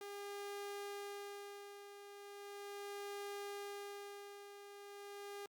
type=tone with tremolo; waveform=sawtooth; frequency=404.3 Hz; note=G#4; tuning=46 cents flat; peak=-40 dBFS; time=0.01-5.46 s; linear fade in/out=2 ms; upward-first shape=sine; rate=0.38 Hz; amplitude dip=65%; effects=Opus 48 kbps